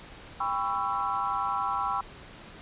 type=chord; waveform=sine; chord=C# half-diminished seventh; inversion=second; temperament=just; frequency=798.3 / 997.9 / 1108.7 / 1330.5 Hz; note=G5 / B5 / C#6 / E6; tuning=+31 / +18 / 0 / +16 cents; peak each=-32 dBFS; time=0.4-2.01 s; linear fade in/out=5 ms; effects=pink hiss -47 dBFS RMS until 2.61 s + resampled to 8000 Hz